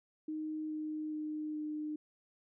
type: tone with pitch steps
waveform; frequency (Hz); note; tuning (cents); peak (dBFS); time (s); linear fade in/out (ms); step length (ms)
sine; 310.1 / 308 / 305.8 / 303.7; D#4 / D#4 / D#4 / D#4; -6 / -17 / -30 / -42; -36; 0.28-1.96; 5; 420
effects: none